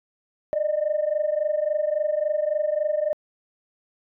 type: tone pair together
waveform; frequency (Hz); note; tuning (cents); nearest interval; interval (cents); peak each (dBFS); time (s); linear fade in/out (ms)
sine; 594 / 617.6; D5 / D#5; +20 / -13; minor second; 67; -23; 0.53-3.13; 0
effects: tanh soft clip ceiling -15 dBFS